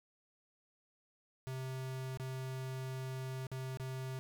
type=tone with dropouts; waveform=square; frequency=130.81 Hz; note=C3; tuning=in tune; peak=-40 dBFS; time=1.47-4.19 s; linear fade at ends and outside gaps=0 ms; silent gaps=2.173-2.198 / 3.468-3.516 / 3.772-3.798 s; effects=none